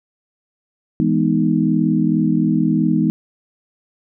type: chord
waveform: sine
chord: E major seventh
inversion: none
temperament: equal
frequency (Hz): 164.81 / 207.7 / 246.9 / 311.1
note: E3 / G#3 / B3 / D#4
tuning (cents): 0 / 0 / 0 / 0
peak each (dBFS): -19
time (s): 1-3.1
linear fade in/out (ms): 0
effects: none